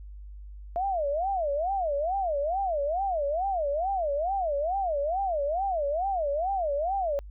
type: tone with vibrato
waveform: sine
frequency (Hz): 668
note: E5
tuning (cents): +23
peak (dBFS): -25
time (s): 0.76-7.19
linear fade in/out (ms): 0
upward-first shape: sine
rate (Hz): 2.3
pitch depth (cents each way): 300
effects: added 50 Hz sine -40 dBFS peak until 7.3 s